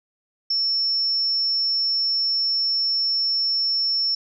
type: tone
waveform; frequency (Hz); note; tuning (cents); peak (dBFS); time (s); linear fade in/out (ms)
sine; 5400; E8; +41; -19; 0.5-4.15; 5
effects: none